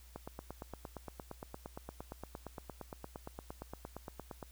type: click train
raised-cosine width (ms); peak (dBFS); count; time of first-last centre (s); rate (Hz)
1; -29; 38; 0.16-4.428; 8.67
effects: added 60 Hz sine -55 dBFS peak until 4.51 s + white hiss -63 dBFS RMS until 4.51 s